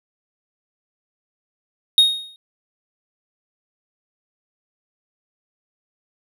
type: tone with exponential decay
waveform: triangle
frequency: 3729 Hz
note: A#7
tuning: in tune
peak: -5 dBFS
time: 1.98-2.36 s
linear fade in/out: 1 ms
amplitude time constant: 82 ms
effects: none